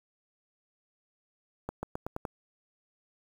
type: accelerating click train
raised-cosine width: 1 ms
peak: -20 dBFS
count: 6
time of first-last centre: 1.69-2.252 s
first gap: 140 ms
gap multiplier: 0.89
effects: 8-bit